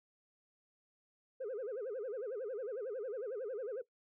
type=tone with vibrato; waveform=sine; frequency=466.2 Hz; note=A#4; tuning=in tune; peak=-36 dBFS; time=1.4-3.82 s; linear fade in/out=10 ms; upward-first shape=sine; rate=11 Hz; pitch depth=250 cents each way; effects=noise-tail reverb RT60 0.1 s tail -17 dB re dry + tanh soft clip ceiling -36 dBFS